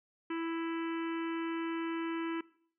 harmonic tone with a mistuned harmonic, 330.3 Hz, E4, 4 cents sharp, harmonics 1 / 3 / 4 / 5 / 6 / 7 / 8 / 9, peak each -34 / -44 / -46 / -48 / -50 / -51 / -52 / -53 dBFS, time 0.3-2.41 s, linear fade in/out 5 ms, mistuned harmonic 9, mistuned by +22 cents, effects noise-tail reverb RT60 0.6 s tail -21 dB re dry

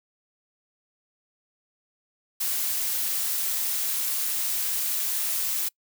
blue noise, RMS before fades -27 dBFS, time 2.4-5.69 s, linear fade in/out 10 ms, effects noise-tail reverb RT60 0.1 s tail -26 dB re dry

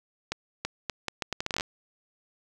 accelerating click train, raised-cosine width 0.2 ms, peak -12 dBFS, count 14, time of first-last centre 0.32-1.609 s, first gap 330 ms, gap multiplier 0.75, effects none

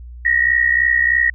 sine tone pair together, 1854 / 1917.2 Hz, A#6 / A#6, -10 / +48 cents, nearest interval minor second, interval 58 cents, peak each -15 dBFS, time 0.25-1.3 s, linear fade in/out 5 ms, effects added 60 Hz sine -32 dBFS peak until 1.34 s

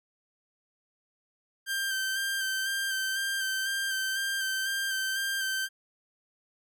sawtooth tone with vibrato, 1570 Hz, G6, 2 cents sharp, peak -25 dBFS, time 1.66-5.69 s, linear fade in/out 50 ms, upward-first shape square, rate 2 Hz, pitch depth 20 cents each way, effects none

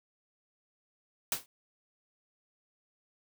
white noise with exponential decay, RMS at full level -27 dBFS, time 1.32-1.46 s, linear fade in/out 1 ms, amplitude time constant 30 ms, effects none

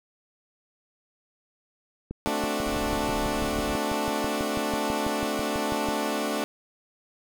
click train, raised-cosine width 3 ms, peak -20 dBFS, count 24, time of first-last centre 2.11-5.887 s, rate 6.09 Hz
15% pulse chord, D dominant seventh, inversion second, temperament equal, 220 / 261.6 / 293.7 / 370 Hz, A3 / C4 / D4 / F#4, 0 / 0 / 0 / 0 cents, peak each -24 / -28 / -23 / -29 dBFS, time 2.26-6.44 s, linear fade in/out 0 ms
brown noise, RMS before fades -36 dBFS, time 2.65-3.76 s, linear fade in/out 20 ms
effects none

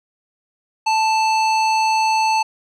square tone with low-pass filter, 880 Hz, A5, in tune, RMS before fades -17 dBFS, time 0.86-2.43 s, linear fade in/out 10 ms, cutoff 5500 Hz, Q 1.1, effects none

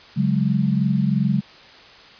sine chord, C# suspended fourth, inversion none, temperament equal with one note detuned, 141.01 / 185 / 207.7 Hz, C#3 / F#3 / G#3, +30 / 0 / 0 cents, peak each -21 dBFS, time 0.16-1.41 s, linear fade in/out 20 ms, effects white hiss -45 dBFS RMS until 2.19 s + resampled to 11025 Hz

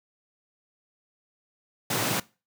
pink high-pass noise, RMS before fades -27 dBFS, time 1.9-2.2 s, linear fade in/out 5 ms, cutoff 100 Hz, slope 96 dB/octave, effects noise-tail reverb RT60 0.3 s tail -21 dB re dry

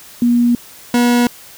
sine / 40% pulse tone pair in turn, 239.6 / 241.7 Hz, A#3 / B3, +48 / -37 cents, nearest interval unison, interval 15 cents, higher second, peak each -9 dBFS, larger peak neither, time 0.22-0.55 / 0.94-1.27 s, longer neither, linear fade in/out 2 ms, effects white hiss -39 dBFS RMS until 1.57 s

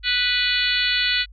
harmonic tone with a mistuned harmonic, 493.1 Hz, B4, 3 cents flat, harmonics 3 / 4 / 5 / 6 / 7 / 8 / 9, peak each -26 / -26 / -26 / -26 / -26 / -26 / -26 dBFS, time 0.03-1.26 s, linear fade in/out 50 ms, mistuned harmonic 9, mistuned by -32 cents, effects added 50 Hz sine -41 dBFS peak until 1.32 s

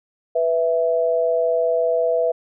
sine tone pair together, 493.9 / 659.3 Hz, B4 / E5, 0 / 0 cents, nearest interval perfect fourth, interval 500 cents, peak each -19 dBFS, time 0.35-2.32 s, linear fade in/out 10 ms, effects none

